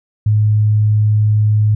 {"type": "tone", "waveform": "sine", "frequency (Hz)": 106.4, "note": "G#2", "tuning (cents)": 42, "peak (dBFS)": -9, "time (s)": [0.26, 1.75], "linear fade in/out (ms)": 5, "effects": []}